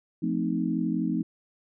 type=chord; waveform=sine; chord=F dominant seventh; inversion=none; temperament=equal with one note detuned; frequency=174.61 / 220 / 258.6 / 311.1 Hz; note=F3 / A3 / C4 / Eb4; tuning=0 / 0 / -20 / 0 cents; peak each=-30 dBFS; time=0.22-1.23 s; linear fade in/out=10 ms; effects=none